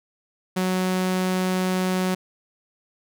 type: tone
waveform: sawtooth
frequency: 185 Hz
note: F#3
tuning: in tune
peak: -17 dBFS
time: 0.56-2.15 s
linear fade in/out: 10 ms
effects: none